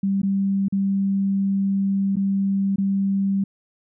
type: tone with dropouts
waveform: sine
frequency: 196 Hz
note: G3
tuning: in tune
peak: -18 dBFS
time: 0.03-3.44 s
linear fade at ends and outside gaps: 5 ms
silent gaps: 0.218-0.231 / 0.684-0.724 / 2.158-2.167 / 2.76-2.782 s
effects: none